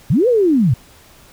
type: linear two-way sweep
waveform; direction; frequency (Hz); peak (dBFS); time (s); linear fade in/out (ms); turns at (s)
sine; up then down; 103.83 to 515 to 103.83; -10; 0.1-0.74; 5; 0.28
effects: pink hiss -46 dBFS RMS until 1.32 s